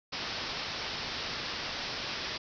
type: low-pass noise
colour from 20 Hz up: white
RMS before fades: -37 dBFS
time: 0.12-2.38 s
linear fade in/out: 10 ms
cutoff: 5500 Hz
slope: 96 dB/octave
effects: none